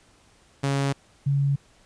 sawtooth / sine tone pair in turn, 138.59 / 139.96 Hz, C#3 / C#3, 0 / +17 cents, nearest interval unison, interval 17 cents, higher second, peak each -18 / -19 dBFS, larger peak first, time 0.63-0.93 / 1.26-1.56 s, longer neither, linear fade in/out 10 ms, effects pink hiss -58 dBFS RMS until 1.85 s + resampled to 22050 Hz

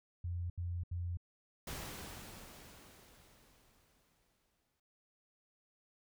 sine tone bursts, 87.31 Hz, F2, in tune, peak -36 dBFS, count 3, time 0.24-1.172 s, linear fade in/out 5 ms, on 260 ms, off 76 ms
pink noise with exponential decay, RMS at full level -43 dBFS, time 1.67-4.8 s, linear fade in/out 5 ms, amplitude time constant 680 ms
effects none

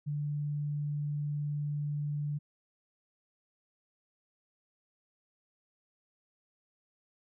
sine tone, 146.83 Hz, D3, in tune, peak -31 dBFS, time 0.06-2.39 s, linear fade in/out 20 ms, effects none

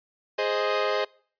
sawtooth chord, Ab major, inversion none, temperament equal, 415.3 / 523.3 / 622.3 Hz, Ab4 / C5 / Eb5, 0 / 0 / 0 cents, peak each -24 dBFS, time 0.38-1.05 s, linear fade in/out 10 ms, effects noise-tail reverb RT60 0.5 s tail -25 dB re dry + resampled to 11025 Hz

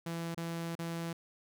sawtooth tone with dropouts, 167.3 Hz, E3, 26 cents sharp, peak -32 dBFS, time 0.06-1.13 s, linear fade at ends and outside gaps 5 ms, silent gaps 0.346-0.374 / 0.753-0.79 s, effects none

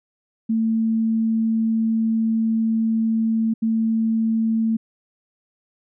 sine tone bursts at uneven times, 223.9 Hz, A3, 30 cents sharp, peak -17 dBFS, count 2, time 0.49-3.54 / 3.62-4.77 s, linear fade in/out 10 ms, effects none

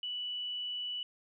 sine tone, 2960 Hz, F#7, in tune, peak -35 dBFS, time 0.03-1.03 s, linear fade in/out 2 ms, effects none

